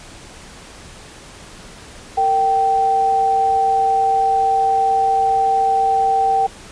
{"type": "tone pair together", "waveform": "sine", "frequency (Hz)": [457.1, 777.4], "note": ["A#4", "G5"], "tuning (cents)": [-34, -15], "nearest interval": "major sixth", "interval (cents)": 919, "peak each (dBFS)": [-24, -13], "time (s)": [2.17, 6.47], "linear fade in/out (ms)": 10, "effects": ["pink hiss -39 dBFS RMS until 6.71 s", "resampled to 22050 Hz"]}